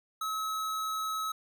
square tone, 1287 Hz, E6, 42 cents flat, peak -32 dBFS, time 0.21-1.32 s, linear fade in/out 5 ms, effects none

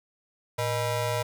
25% pulse ring-modulated tone, 363.5 Hz, F#4, 31 cents flat, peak -19 dBFS, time 0.58-1.23 s, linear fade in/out 10 ms, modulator 251 Hz, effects none

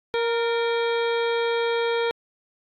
harmonic tone with a mistuned harmonic, 466.2 Hz, A#4, in tune, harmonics 1 / 2 / 3 / 4 / 5 / 7 / 8 / 9, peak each -22 / -30 / -33 / -36 / -34 / -36 / -39 / -44 dBFS, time 0.14-2.11 s, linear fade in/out 0 ms, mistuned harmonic 4, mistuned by -44 cents, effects AAC 64 kbps

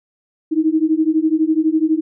sine beating tone pair, 310 / 322 Hz, D#4 / E4, -6 / -41 cents, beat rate 12 Hz, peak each -16 dBFS, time 0.51-2.01 s, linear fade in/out 20 ms, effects none

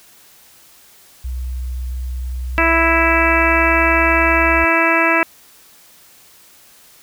sine tone with pitch glide, 62.8 to 64.75 Hz, B1 to C2, +30 to -17 cents, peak -21 dBFS, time 1.24-4.65 s, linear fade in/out 10 ms, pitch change +53 cents, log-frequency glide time 2.99-4.14 s
harmonic tone, 330 Hz, E4, 2 cents sharp, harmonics 1 / 2 / 3 / 4 / 5 / 6 / 7 / 8, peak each -20 / -20 / -20 / -20 / -20 / -20 / -20 / -20 dBFS, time 2.58-5.23 s, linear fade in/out 0 ms
effects white hiss -47 dBFS RMS until 7.02 s

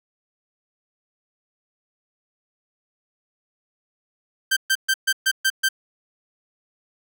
sawtooth tone bursts, 1563 Hz, G6, 6 cents flat, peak -13 dBFS, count 7, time 4.51-5.689 s, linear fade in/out 10 ms, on 57 ms, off 130 ms, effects none

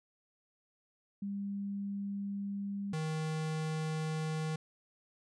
sine / square tone pair in turn, 200 / 157.1 Hz, G3 / D#3, +35 / +17 cents, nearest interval major third, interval 418 cents, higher first, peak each -35 / -34 dBFS, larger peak second, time 1.22-2.93 / 2.93-4.56 s, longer first, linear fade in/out 5 ms, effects resampled to 22050 Hz

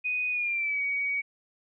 sine tone with pitch glide, 2489 to 2256 Hz, D#7 to C#7, 0 to +30 cents, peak -26 dBFS, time 0.04-1.22 s, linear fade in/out 20 ms, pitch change -170 cents, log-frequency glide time 0.3-0.81 s, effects none

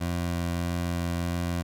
20% pulse tone with vibrato, 86.4 Hz, F2, 18 cents flat, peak -22 dBFS, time 0-1.63 s, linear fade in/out 20 ms, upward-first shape sine, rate 1.6 Hz, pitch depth 8 cents each way, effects none

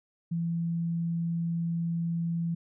sine tone, 168.1 Hz, E3, 34 cents sharp, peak -27 dBFS, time 0.31-2.55 s, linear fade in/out 10 ms, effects none

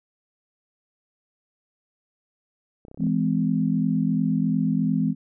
clicks, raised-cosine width 2 ms, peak -30 dBFS, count 8, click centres 2.851 / 2.883 / 2.914 / 2.945 / 2.975 / 3.006 / 3.037 / 3.068 s
sine chord, E augmented, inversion none, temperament equal with one note detuned, 164.81 / 207.7 / 256.2 Hz, E3 / G#3 / B#3, 0 / 0 / -36 cents, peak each -24 dBFS, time 2.98-5.15 s, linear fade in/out 50 ms
effects none

